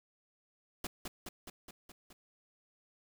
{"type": "noise with echo", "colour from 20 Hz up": "pink", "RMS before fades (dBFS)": -38, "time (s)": [0.84, 0.87], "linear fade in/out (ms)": 5, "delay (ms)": 210, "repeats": 6, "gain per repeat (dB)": -3, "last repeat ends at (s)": 2.13, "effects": []}